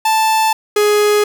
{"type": "tone pair in turn", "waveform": "45% pulse", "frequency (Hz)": [880, 417.3], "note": ["A5", "G#4"], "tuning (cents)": [0, 8], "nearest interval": "octave + minor second", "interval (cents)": 1292, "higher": "first", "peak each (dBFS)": [-11, -10], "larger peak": "second", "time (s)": [[0.05, 0.53], [0.76, 1.24]], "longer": "neither", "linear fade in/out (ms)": 5, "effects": []}